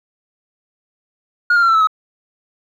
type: tone with pitch steps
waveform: sine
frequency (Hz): 1432 / 1399.3 / 1367.3 / 1336.1 / 1305.6 / 1275.8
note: F6 / F6 / F6 / E6 / E6 / D#6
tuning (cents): +43 / +3 / -37 / +23 / -17 / +43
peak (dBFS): -7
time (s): 1.5-1.872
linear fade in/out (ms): 5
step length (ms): 62
effects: tanh soft clip ceiling -9 dBFS + 8-bit